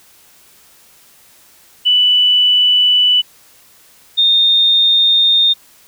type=tone pair in turn; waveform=sine; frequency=2974 / 3656 Hz; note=F#7 / A#7; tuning=+8 / -34 cents; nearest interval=major third; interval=358 cents; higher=second; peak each=-8 dBFS; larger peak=neither; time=1.85-3.22 / 4.17-5.54 s; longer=neither; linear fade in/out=20 ms; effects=white hiss -47 dBFS RMS until 5.87 s